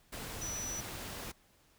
sine tone in noise, 5920 Hz, F#8, in tune, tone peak -38 dBFS, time 0.41-0.81 s, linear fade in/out 10 ms, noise pink, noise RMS -43 dBFS, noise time 0.12-1.32 s, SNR +2 dB, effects pink hiss -67 dBFS RMS until 1.78 s

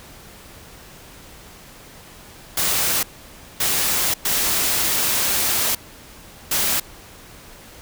white noise bursts at uneven times, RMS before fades -20 dBFS, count 4, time 2.57-3.03 / 3.6-4.14 / 4.25-5.75 / 6.51-6.8 s, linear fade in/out 5 ms, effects pink hiss -43 dBFS RMS until 7.81 s

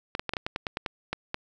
clicks, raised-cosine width 0.3 ms, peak -13 dBFS, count 12, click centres 0.151 / 0.195 / 0.293 / 0.336 / 0.368 / 0.465 / 0.561 / 0.668 / 0.771 / 0.862 / 1.13 / 1.344 s, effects none

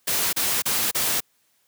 white noise bursts, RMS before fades -23 dBFS, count 4, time 0.07-1.206 s, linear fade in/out 10 ms, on 260 ms, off 32 ms, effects white hiss -66 dBFS RMS until 1.67 s + high-pass 80 Hz 12 dB/octave

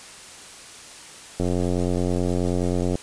click train, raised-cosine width 2 ms, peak -11 dBFS, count 140, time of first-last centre 1.4-2.955 s, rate 89.4 Hz, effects white hiss -42 dBFS RMS until 3.02 s + resampled to 22050 Hz

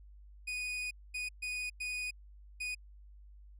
40% pulse tone bursts at uneven times, 2478 Hz, D#7, 8 cents flat, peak -35 dBFS, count 5, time 0.47-0.91 / 1.14-1.29 / 1.42-1.7 / 1.8-2.11 / 2.6-2.75 s, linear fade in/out 10 ms, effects added 50 Hz sine -52 dBFS peak until 3.59 s + low-pass 12000 Hz 12 dB/octave

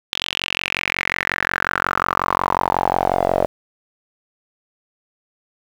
sawtooth tone with band-pass filter sweep, 45.54 Hz, F#1, 27 cents flat, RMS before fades -21 dBFS, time 0.12-3.46 s, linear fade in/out 0 ms, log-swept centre 3400 to 610 Hz, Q 5, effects 7-bit

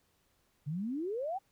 sine exponential sweep, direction up, 138.59 to 810 Hz, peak -33 dBFS, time 0.66-1.39 s, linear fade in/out 20 ms, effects pink hiss -73 dBFS RMS until 1.51 s

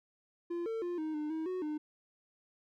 triangle tone with pitch steps, 344.5 / 449.9 / 351 / 312.4 / 301.6 / 318.6 / 368.5 / 303.1 Hz, F4 / A4 / F4 / D#4 / D4 / D#4 / F#4 / D#4, -24 / +39 / +9 / +7 / +46 / +41 / -7 / -45 cents, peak -32 dBFS, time 0.5-1.78 s, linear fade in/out 10 ms, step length 160 ms, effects none

